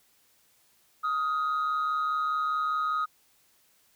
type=tone pair together; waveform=sine; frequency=1252 / 1396.9 Hz; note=D#6 / F6; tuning=+10 / 0 cents; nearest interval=major second; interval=190 cents; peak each=-24 / -33 dBFS; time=1.03-3.06 s; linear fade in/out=20 ms; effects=tanh soft clip ceiling -23 dBFS + white hiss -65 dBFS RMS until 3.95 s